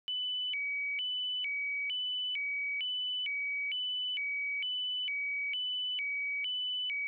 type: tone with vibrato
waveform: sine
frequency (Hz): 2607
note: E7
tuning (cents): -20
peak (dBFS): -32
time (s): 0.08-7.07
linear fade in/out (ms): 0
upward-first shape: square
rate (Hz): 1.1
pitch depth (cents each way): 240
effects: none